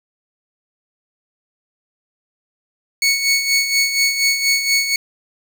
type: tone with tremolo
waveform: 20% pulse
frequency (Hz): 2217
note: C#7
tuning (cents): 0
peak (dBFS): -7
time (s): 3.02-4.96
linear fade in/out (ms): 2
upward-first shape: sine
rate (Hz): 4.2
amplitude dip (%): 60
effects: none